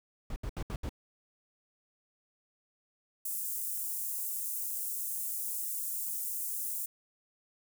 brown noise bursts, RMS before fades -36 dBFS, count 5, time 0.3-0.893 s, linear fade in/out 2 ms, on 61 ms, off 72 ms
white high-pass noise, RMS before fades -36 dBFS, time 3.25-6.86 s, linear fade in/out 5 ms, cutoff 8000 Hz, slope 24 dB/octave
effects none

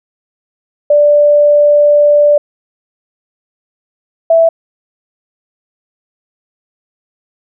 sine tone pair in turn, 587.3 / 659.2 Hz, D5 / E5, 0 / 0 cents, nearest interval major second, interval 200 cents, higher second, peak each -4 dBFS, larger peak neither, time 0.9-2.38 / 4.3-4.49 s, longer first, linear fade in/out 5 ms, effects none

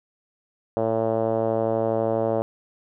5% pulse tone with low-pass filter, 112.2 Hz, A2, 34 cents sharp, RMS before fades -23 dBFS, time 0.77-2.42 s, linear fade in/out 0 ms, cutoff 580 Hz, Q 2.8, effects none

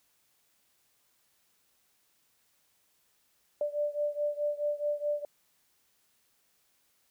sine beating tone pair, 587.3 / 592 Hz, D5 / D5, 0 / +14 cents, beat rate 4.7 Hz, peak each -31 / -33 dBFS, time 3.61-5.25 s, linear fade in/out 2 ms, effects white hiss -71 dBFS RMS until 7.1 s

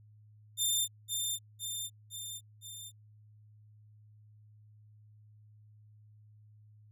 15% pulse tone with echo, 3593 Hz, A7, 36 cents sharp, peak -21 dBFS, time 0.57-0.88 s, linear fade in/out 50 ms, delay 510 ms, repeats 4, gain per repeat -4 dB, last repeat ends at 2.92 s, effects added 106 Hz sine -56 dBFS peak until 6.91 s

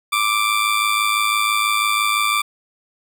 20% pulse tone with amplitude modulation, 1175 Hz, D6, 1 cent sharp, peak -9 dBFS, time 0.12-2.42 s, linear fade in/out 10 ms, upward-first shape sine, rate 106 Hz, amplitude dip 55%, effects none

